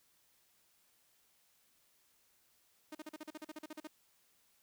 sawtooth tone bursts, 308.3 Hz, D#4, 16 cents flat, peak -40 dBFS, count 14, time 2.92-3.873 s, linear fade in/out 5 ms, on 30 ms, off 41 ms, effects white hiss -72 dBFS RMS until 4.62 s

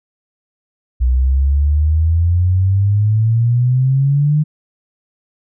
sine exponential sweep, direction up, 61 to 153.1 Hz, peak -10 dBFS, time 1-4.44 s, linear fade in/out 20 ms, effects none

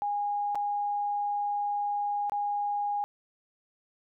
sine tone with dropouts, 820 Hz, G#5, 22 cents flat, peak -27 dBFS, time 0.02-3.04 s, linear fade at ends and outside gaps 0 ms, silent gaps 0.548-0.555 / 2.297-2.32 s, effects none

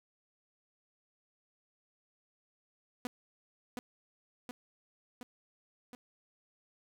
sawtooth tone with echo, 246.9 Hz, B3, in tune, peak -31 dBFS, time 3.05-3.07 s, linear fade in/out 0 ms, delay 720 ms, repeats 4, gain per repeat -3 dB, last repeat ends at 5.95 s, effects none

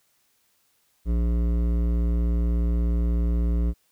sine tone with hard clipping, 58.27 Hz, A#1, in tune, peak -22 dBFS, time 1.05-3.74 s, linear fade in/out 50 ms, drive 13 dB, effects white hiss -67 dBFS RMS until 3.91 s

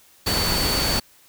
sine tone in noise, 4494 Hz, C#8, 23 cents sharp, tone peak -24 dBFS, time 0.26-1 s, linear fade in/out 10 ms, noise pink, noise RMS -23 dBFS, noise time 0.26-1 s, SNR -4 dB, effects white hiss -54 dBFS RMS until 1.28 s

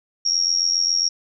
sine tone with amplitude modulation, 5580 Hz, F8, 2 cents flat, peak -13 dBFS, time 0.25-1.09 s, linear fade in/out 10 ms, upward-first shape sine, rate 87.3 Hz, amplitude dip 90%, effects none

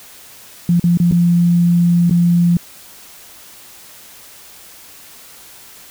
sine tone with dropouts, 173 Hz, F3, 16 cents flat, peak -9 dBFS, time 0.69-2.57 s, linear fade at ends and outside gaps 2 ms, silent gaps 0.797-0.84 / 0.973-1 / 1.113-1.122 / 2.097-2.109 s, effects white hiss -40 dBFS RMS until 5.9 s

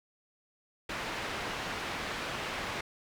white low-pass noise, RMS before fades -37 dBFS, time 0.89-2.81 s, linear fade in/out 5 ms, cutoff 2400 Hz, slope 12 dB/octave, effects none

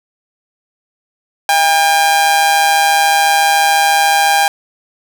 sawtooth tone with amplitude modulation, 803 Hz, G5, 41 cents sharp, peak -3 dBFS, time 1.49-4.48 s, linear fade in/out 2 ms, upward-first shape sine, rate 154 Hz, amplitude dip 50%, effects none

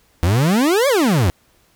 40% pulse exponential two-way sweep, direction up then down, 79.3 to 587.3 to 79.3 Hz, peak -12 dBFS, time 0.23-1.3 s, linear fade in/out 0 ms, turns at 0.88 s, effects pink hiss -57 dBFS RMS until 1.75 s

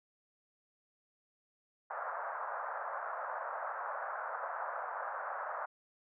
white band-pass noise, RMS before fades -40 dBFS, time 1.9-5.66 s, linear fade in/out 10 ms, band 560 to 1500 Hz, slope 48 dB/octave, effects none

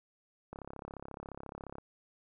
click train, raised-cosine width 1 ms, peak -29 dBFS, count 44, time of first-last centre 0.53-1.784 s, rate 34.3 Hz, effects none

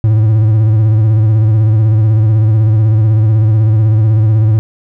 triangle tone with vibrato, 108.8 Hz, A2, 19 cents flat, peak -4 dBFS, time 0.04-4.59 s, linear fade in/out 0 ms, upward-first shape sine, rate 16 Hz, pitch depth 59 cents each way, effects none

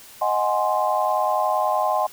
sine chord, Ab dominant seventh, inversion second, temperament equal, 622.3 / 740 / 830.6 / 1046.5 Hz, Eb5 / Gb5 / Ab5 / C6, 0 / 0 / 0 / 0 cents, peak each -24 dBFS, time 0.21-2.07 s, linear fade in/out 10 ms, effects white hiss -45 dBFS RMS until 2.12 s

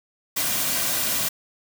white noise with comb filter, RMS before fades -24 dBFS, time 0.36-1.29 s, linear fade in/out 10 ms, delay 2.3 ms, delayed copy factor -0.5, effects none

